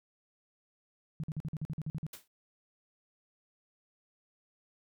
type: tone bursts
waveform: sine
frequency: 155.56 Hz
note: D#3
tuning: in tune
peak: -33 dBFS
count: 11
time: 1.2-2.066 s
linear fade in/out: 0 ms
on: 36 ms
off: 47 ms
type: noise with exponential decay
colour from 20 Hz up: white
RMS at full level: -42 dBFS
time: 2.13-2.28 s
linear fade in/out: 5 ms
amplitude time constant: 32 ms
effects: none